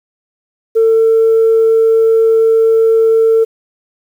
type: tone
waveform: sine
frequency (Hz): 449.3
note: A4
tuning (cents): +36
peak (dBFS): -5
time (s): 0.75-3.45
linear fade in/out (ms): 20
effects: tanh soft clip ceiling -3 dBFS + 7-bit